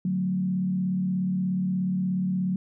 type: tone with frequency modulation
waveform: sine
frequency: 185 Hz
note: F#3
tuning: in tune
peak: -23 dBFS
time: 0.05-2.56 s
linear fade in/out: 2 ms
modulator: 36.8 Hz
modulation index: 0.54
effects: none